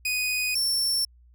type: tone pair in turn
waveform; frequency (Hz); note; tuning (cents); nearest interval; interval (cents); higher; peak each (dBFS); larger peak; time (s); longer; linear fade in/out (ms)
sawtooth; 2489 / 5425; D#7 / E8; 0 / +49; octave + minor second; 1349; second; -21 / -20; second; 0.05-0.55 / 0.55-1.05; neither; 5
effects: added 60 Hz sine -52 dBFS peak until 1.34 s